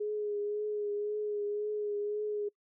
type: tone with vibrato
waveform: sine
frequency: 416.9 Hz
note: G#4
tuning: 7 cents sharp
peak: -31 dBFS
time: 0-2.49 s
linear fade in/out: 10 ms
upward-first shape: triangle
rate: 1.9 Hz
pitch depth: 30 cents each way
effects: noise-tail reverb RT60 0.1 s tail -25 dB re dry